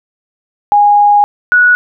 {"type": "tone pair in turn", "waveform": "sine", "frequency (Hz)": [823, 1466.4], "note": ["G#5", "F#6"], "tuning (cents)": [-16, -16], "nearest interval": "minor seventh", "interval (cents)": 1000, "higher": "second", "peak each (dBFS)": -4, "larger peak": "neither", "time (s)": [[0.72, 1.24], [1.52, 1.75]], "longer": "first", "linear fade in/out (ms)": 0, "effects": []}